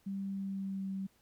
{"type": "tone with pitch glide", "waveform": "sine", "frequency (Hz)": [195.8, 192.88], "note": ["G3", "G3"], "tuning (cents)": [-2, -28], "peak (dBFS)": -35, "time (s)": [0.06, 1.07], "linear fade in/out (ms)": 10, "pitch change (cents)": -26, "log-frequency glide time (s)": [0.27, 0.91], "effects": ["pink hiss -70 dBFS RMS until 1.21 s"]}